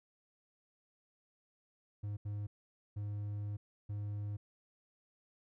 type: tone bursts at uneven times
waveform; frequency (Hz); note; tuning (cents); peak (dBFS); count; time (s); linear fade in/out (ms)
triangle; 103.2; G#2; -10; -35; 4; 2.03-2.17 / 2.25-2.47 / 2.96-3.57 / 3.89-4.37; 10
effects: none